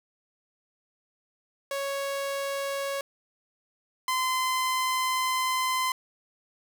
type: tone pair in turn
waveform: sawtooth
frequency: 554.4 / 1029.8 Hz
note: C#5 / C6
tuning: 0 / -28 cents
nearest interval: major seventh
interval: 1072 cents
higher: second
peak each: -25 / -21 dBFS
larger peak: second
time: 1.71-3.01 / 4.08-5.92 s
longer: second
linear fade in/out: 2 ms
effects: none

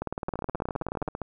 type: two click trains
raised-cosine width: 1 ms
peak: -16 / -18 dBFS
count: 21 / 15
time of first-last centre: 0.02-1.078 / 0.29-1.217 s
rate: 18.9 / 15.1 Hz
effects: none

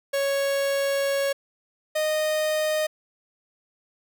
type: tone pair in turn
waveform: 45% pulse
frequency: 554.4 / 617.8 Hz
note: C#5 / D#5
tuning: 0 / -12 cents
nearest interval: major second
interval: 188 cents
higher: second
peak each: -22 dBFS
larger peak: neither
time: 0.13-1.33 / 1.95-2.87 s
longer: first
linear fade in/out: 10 ms
effects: none

